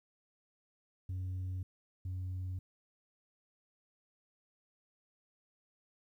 sine tone pair in turn, 92.5 / 92.17 Hz, F#2 / F#2, 0 / -6 cents, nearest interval unison, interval 6 cents, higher first, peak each -33 / -34 dBFS, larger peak first, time 1.09-1.63 / 2.05-2.59 s, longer neither, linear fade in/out 5 ms, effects tanh soft clip ceiling -35 dBFS + 12-bit

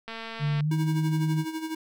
click train, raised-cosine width 0.3 ms, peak -22 dBFS, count 120, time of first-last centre 0.08-0.607 s, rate 226 Hz
sine tone with pitch glide, 147 to 155.65 Hz, D3 to D#3, +2 to +1 cents, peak -23 dBFS, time 0.39-1.45 s, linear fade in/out 50 ms, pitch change +99 cents, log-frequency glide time 0.6-0.7 s
square tone with tremolo, 318.4 Hz, D#4, 40 cents sharp, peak -29 dBFS, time 0.71-1.75 s, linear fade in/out 5 ms, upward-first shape sine, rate 12 Hz, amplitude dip 65%
effects none

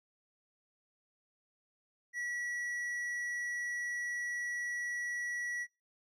sine tone with tanh clipping, 1936 Hz, B6, 35 cents flat, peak -37 dBFS, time 2.13-5.67 s, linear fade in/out 50 ms, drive 8 dB, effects noise-tail reverb RT60 0.3 s tail -23 dB re dry

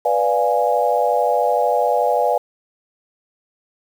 sine chord, B diminished seventh, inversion none, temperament equal, 493.9 / 587.3 / 698.5 / 830.6 Hz, B4 / D5 / F5 / Ab5, 0 / 0 / 0 / 0 cents, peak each -20 dBFS, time 0.05-2.38 s, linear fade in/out 5 ms, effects 7-bit

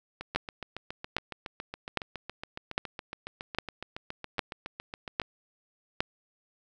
two click trains, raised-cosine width 0.3 ms, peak -10 / -21 dBFS, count 8 / 37, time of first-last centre 0.36-6.005 / 0.21-5.217 s, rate 1.24 / 7.19 Hz, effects none

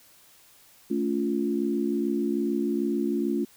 sine chord, A augmented, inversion none, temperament equal with one note detuned, 220 / 282.5 / 349.2 Hz, A3 / C#4 / E#4, 0 / +33 / 0 cents, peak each -28 dBFS, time 0.9-3.45 s, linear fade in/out 10 ms, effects white hiss -56 dBFS RMS until 3.56 s

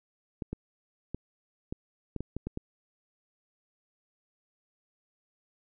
clicks, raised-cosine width 3 ms, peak -21 dBFS, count 9, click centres 0.422 / 0.53 / 1.146 / 1.725 / 2.163 / 2.206 / 2.366 / 2.47 / 2.574 s, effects none

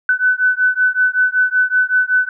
sine beating tone pair, 1501 / 1506.3 Hz, F#6 / F#6, +24 / +31 cents, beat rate 5.3 Hz, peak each -15 dBFS, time 0.09-2.29 s, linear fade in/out 2 ms, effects none

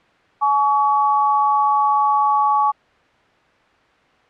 sine tone pair together, 847.3 / 1131 Hz, G#5 / C#6, +34 / +34 cents, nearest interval perfect fourth, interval 500 cents, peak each -16 dBFS, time 0.41-2.72 s, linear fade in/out 20 ms, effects white hiss -54 dBFS RMS until 4.29 s + low-pass 2000 Hz 12 dB/octave

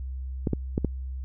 clicks, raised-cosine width 3 ms, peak -11 dBFS, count 4, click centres 0.472 / 0.533 / 0.779 / 0.847 s, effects added 65 Hz sine -31 dBFS peak until 1.24 s

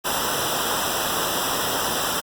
pink noise with comb filter, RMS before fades -24 dBFS, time 0.04-2.21 s, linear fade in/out 20 ms, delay 0.45 ms, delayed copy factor -0.95, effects Opus 48 kbps

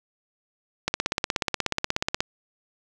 click train, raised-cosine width 0.2 ms, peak -6 dBFS, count 23, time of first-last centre 0.88-2.205 s, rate 16.6 Hz, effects none

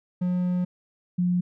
triangle / sine tone pair in turn, 179.7 / 178.25 Hz, F3 / F3, +50 / +36 cents, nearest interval unison, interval 14 cents, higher first, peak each -20 dBFS, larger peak neither, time 0.21-0.65 / 1.18-1.41 s, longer first, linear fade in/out 10 ms, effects none

